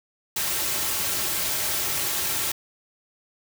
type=noise with comb filter; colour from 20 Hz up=white; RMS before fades=-26 dBFS; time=0.36-2.52 s; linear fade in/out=5 ms; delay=4.1 ms; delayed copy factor=-0.5; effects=none